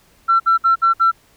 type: tone bursts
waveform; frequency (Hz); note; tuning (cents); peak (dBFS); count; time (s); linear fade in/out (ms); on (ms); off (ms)
sine; 1349; E6; +40; -9; 5; 0.28-1.116; 20; 120; 59
effects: tanh soft clip ceiling -6 dBFS + pink hiss -54 dBFS RMS until 1.36 s